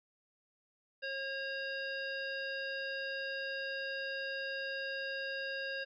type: harmonic tone with a mistuned harmonic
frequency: 541 Hz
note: C#5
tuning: 42 cents flat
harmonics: 1 / 3 / 5 / 7 / 9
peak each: -42 / -39 / -45 / -51 / -48 dBFS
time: 1.02-5.85 s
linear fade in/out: 20 ms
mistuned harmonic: 5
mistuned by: +45 cents
effects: none